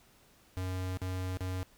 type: tone with dropouts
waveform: square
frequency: 92.5 Hz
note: F#2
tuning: in tune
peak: -34 dBFS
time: 0.57-1.63 s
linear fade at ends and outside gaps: 0 ms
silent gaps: 0.972-1.017 / 1.371-1.407 s
effects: pink hiss -63 dBFS RMS until 1.77 s